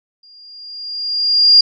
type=tone with exponential growth; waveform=sine; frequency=4812 Hz; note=D8; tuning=41 cents sharp; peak=-3 dBFS; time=0.23-1.61 s; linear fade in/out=5 ms; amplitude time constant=300 ms; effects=none